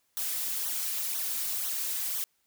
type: noise with flanger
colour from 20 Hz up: blue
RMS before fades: -32 dBFS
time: 0.17-2.24 s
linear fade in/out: 0 ms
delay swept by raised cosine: 0.4 to 5.2 ms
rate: 2 Hz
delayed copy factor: -0.9
effects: white hiss -73 dBFS RMS until 2.46 s